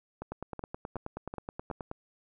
two click trains, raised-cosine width 1 ms, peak -23 / -24 dBFS, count 16 / 5, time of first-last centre 0.32-1.914 / 0.22-1.713 s, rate 9.41 / 2.68 Hz, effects none

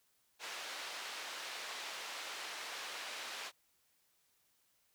white band-pass noise, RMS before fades -45 dBFS, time 0.39-3.52 s, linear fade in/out 50 ms, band 540 to 4000 Hz, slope 12 dB/octave, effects white hiss -75 dBFS RMS until 4.94 s

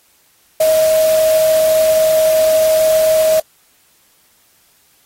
sine tone in noise, 632 Hz, D#5, 27 cents sharp, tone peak -9 dBFS, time 0.6-3.4 s, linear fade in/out 5 ms, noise white, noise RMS -24 dBFS, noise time 0.6-3.4 s, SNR +12 dB, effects white hiss -54 dBFS RMS until 5.05 s + AAC 48 kbps

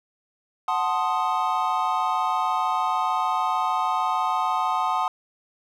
triangle chord, F# diminished seventh, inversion none, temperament equal, 740 / 880 / 1046.5 / 1244.5 Hz, F#5 / A5 / C6 / Eb6, 0 / 0 / 0 / 0 cents, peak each -25 dBFS, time 0.68-5.08 s, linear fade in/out 2 ms, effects none

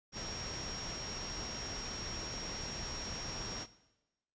sine tone in noise, 5588 Hz, F8, in tune, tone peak -43 dBFS, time 0.12-3.67 s, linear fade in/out 50 ms, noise pink, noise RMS -43 dBFS, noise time 0.12-3.67 s, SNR -3 dB, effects noise-tail reverb RT60 1.0 s tail -17 dB re dry + resampled to 16000 Hz

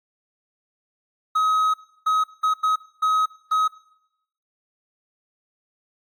triangle tone bursts at uneven times, 1270 Hz, D#6, 35 cents sharp, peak -15 dBFS, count 6, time 1.35-1.74 / 2.06-2.24 / 2.43-2.54 / 2.63-2.76 / 3.02-3.26 / 3.51-3.68 s, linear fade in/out 10 ms, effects noise-tail reverb RT60 0.8 s tail -19 dB re dry + AAC 64 kbps

